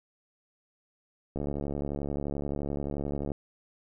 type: click train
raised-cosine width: 2 ms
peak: -20 dBFS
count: 141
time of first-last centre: 1.36-3.318 s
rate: 71.5 Hz
effects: none